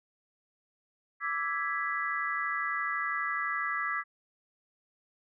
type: chord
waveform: sine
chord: E dominant seventh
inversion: third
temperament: equal with one note detuned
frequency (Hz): 1166.5 / 1318.5 / 1661.2 / 1975.5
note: D6 / E6 / G#6 / B6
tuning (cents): -12 / 0 / 0 / 0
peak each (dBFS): -35 / -36 / -35 / -34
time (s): 1.2-4.04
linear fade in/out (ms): 50
effects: none